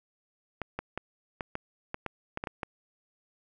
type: clicks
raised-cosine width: 0.5 ms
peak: -18 dBFS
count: 11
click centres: 0.617 / 0.79 / 0.976 / 1.408 / 1.554 / 1.944 / 2.063 / 2.374 / 2.439 / 2.472 / 2.632 s
effects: none